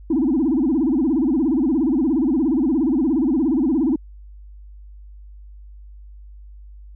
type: tone with vibrato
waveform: sine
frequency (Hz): 285.9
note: D4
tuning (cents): -46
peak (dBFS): -14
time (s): 0.1-3.96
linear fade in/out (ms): 5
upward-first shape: sine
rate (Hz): 17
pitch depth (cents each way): 280
effects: tanh soft clip ceiling -12 dBFS + added 50 Hz sine -38 dBFS peak until 6.95 s